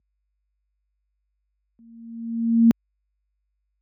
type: tone with exponential growth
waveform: sine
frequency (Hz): 230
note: A#3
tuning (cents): -23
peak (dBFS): -8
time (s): 1.79-2.71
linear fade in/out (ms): 0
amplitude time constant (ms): 200
effects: added 50 Hz sine -53 dBFS peak until 3.81 s + high-pass 150 Hz 12 dB/octave